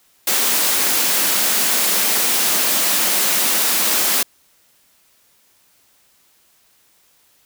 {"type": "high-pass noise", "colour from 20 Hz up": "white", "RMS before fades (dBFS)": -17, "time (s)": [0.27, 4.23], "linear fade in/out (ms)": 5, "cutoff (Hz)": 170, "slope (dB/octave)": 96, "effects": ["white hiss -57 dBFS RMS until 7.45 s"]}